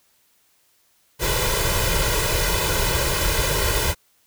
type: noise with comb filter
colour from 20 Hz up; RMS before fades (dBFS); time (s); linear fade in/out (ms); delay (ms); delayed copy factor
pink; -21; 1.19-3.95; 50; 2; +0.9
effects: white hiss -62 dBFS RMS until 4.26 s